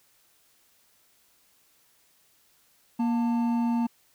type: tone pair together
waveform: triangle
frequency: 236 / 892.6 Hz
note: A#3 / A5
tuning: +22 / +25 cents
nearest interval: octave + major seventh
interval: 2303 cents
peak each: -21 / -32 dBFS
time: 2.99-3.87 s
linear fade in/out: 10 ms
effects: white hiss -64 dBFS RMS until 4.14 s